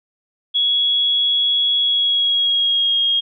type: tone with pitch glide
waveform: sine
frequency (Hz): 3348 to 3258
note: G#7 to G#7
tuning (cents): +13 to -34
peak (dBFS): -14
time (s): 0.54-3.21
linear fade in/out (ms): 20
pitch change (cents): -47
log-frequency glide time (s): 1.79-2.98
effects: none